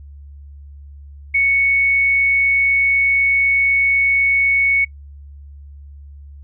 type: tone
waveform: sine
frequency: 2218 Hz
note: C#7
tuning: in tune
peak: -12 dBFS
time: 1.34-4.85 s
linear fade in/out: 10 ms
effects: noise-tail reverb RT60 0.1 s tail -24 dB re dry + added 71 Hz sine -35 dBFS peak until 6.43 s